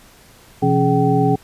sine tone cluster, 127 / 169 / 275.5 / 421.3 / 766 Hz, B2 / E3 / C#4 / G#4 / G5, +49 / +43 / -11 / +25 / -40 cents, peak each -19 dBFS, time 0.62-1.36 s, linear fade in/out 10 ms, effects pink hiss -47 dBFS RMS until 1.43 s + resampled to 32000 Hz

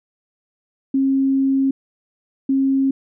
sine tone pair in turn, 270 / 270 Hz, C#4 / C#4, -45 / -45 cents, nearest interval unison, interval 0 cents, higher neither, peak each -14 dBFS, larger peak neither, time 0.94-1.71 / 2.49-2.91 s, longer first, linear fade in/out 5 ms, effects none

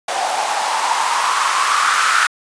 blue noise with band-pass filter sweep, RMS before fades -17 dBFS, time 0.08-2.27 s, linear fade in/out 5 ms, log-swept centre 720 to 1400 Hz, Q 5.8, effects resampled to 22050 Hz

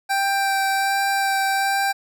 25% pulse tone with vibrato, 784 Hz, G5, in tune, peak -15 dBFS, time 0.09-1.93 s, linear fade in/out 20 ms, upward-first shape sine, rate 1.3 Hz, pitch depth 11 cents each way, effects none

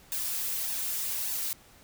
blue noise with flanger, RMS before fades -32 dBFS, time 0.12-1.53 s, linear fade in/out 0 ms, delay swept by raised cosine 1.1 to 4.7 ms, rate 1.7 Hz, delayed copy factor +0.8, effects pink hiss -56 dBFS RMS until 1.83 s

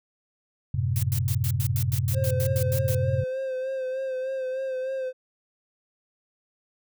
sine chord, F# diminished, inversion none, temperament equal, 92.5 / 110 / 130.81 Hz, F#2 / A2 / C3, 0 / 0 / 0 cents, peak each -27 / -28 / -26 dBFS, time 0.74-3.24 s, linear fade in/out 5 ms
blue noise bursts, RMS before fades -33 dBFS, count 13, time 0.96-2.947 s, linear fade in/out 0 ms, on 67 ms, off 93 ms
triangle tone with vibrato, 523.3 Hz, C5, in tune, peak -25 dBFS, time 2.13-5.13 s, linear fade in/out 50 ms, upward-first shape sine, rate 3.3 Hz, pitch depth 35 cents each way
effects none

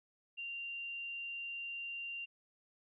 sine tone, 2775 Hz, F7, 12 cents flat, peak -40 dBFS, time 0.37-2.26 s, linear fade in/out 20 ms, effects none

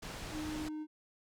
pink low-pass noise, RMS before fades -44 dBFS, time 0.02-0.69 s, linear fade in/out 10 ms, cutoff 7600 Hz, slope 12 dB/octave
triangle tone, 307.3 Hz, D#4, 21 cents flat, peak -36 dBFS, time 0.31-0.87 s, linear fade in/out 50 ms
effects none

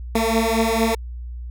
15% pulse beating tone pair, 223.4 / 227.8 Hz, A3 / A#3, +27 / -40 cents, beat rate 4.4 Hz, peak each -14 dBFS, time 0.15-0.95 s, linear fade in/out 5 ms, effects added 60 Hz sine -29 dBFS peak until 1.5 s

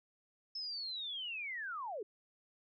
sine linear sweep, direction down, 5270 to 370 Hz, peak -39 dBFS, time 0.55-2.03 s, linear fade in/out 5 ms, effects none

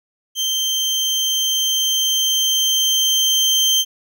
30% pulse tone with level ramp, 3136 Hz, G7, in tune, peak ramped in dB -15 to -10 dBFS, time 0.35-3.85 s, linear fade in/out 50 ms, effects none

